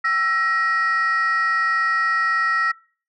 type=tone pair together; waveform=sine; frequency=1329.3 / 1893 Hz; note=E6 / A#6; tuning=+14 / +26 cents; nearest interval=tritone; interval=612 cents; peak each=-18 dBFS; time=0.04-2.72 s; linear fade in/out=10 ms; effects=noise-tail reverb RT60 0.4 s tail -23 dB re dry + tanh soft clip ceiling -14 dBFS